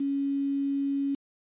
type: tone with quantisation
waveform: sine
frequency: 278.1 Hz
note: C#4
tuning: 6 cents sharp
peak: -25 dBFS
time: 0-1.15 s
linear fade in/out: 5 ms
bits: 8
effects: resampled to 8000 Hz